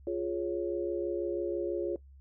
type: chord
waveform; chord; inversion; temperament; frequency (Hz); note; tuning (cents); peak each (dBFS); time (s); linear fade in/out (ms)
sine; Db major; first; equal; 349.2 / 415.3 / 554.4; F4 / Ab4 / Db5; 0 / 0 / 0; -32 / -36 / -36; 0.07-1.96; 2
effects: noise-tail reverb RT60 0.1 s tail -19 dB re dry + added 68 Hz sine -51 dBFS peak until 2.2 s